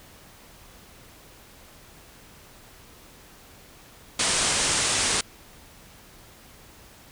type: low-pass noise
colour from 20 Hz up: white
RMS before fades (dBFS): -24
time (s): 4.19-5.21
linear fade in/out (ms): 5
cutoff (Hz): 9500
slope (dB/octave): 96
effects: pink hiss -50 dBFS RMS until 7.11 s